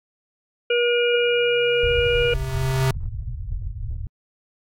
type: harmonic tone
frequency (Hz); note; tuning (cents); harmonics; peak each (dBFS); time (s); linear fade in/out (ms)
479.3; A#4; +48; 1 / 3 / 5 / 6; -18 / -27 / -26 / -26; 0.7-2.34; 5
type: tone with exponential growth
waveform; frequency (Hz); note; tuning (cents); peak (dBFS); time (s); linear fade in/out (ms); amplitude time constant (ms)
square; 132; C3; +16; -17; 1.16-2.91; 2; 380
type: low-pass noise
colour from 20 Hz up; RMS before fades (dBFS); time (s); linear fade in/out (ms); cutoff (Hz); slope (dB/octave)
pink; -28; 1.83-4.07; 2; 120; 48
effects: AAC 48 kbps